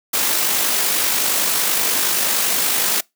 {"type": "noise with amplitude modulation", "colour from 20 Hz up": "white", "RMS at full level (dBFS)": -17, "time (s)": [0.13, 3.01], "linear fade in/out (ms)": 10, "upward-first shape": "sine", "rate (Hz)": 50.6, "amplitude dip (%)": 30, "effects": ["noise-tail reverb RT60 0.2 s tail -25 dB re dry", "high-pass 200 Hz 12 dB/octave"]}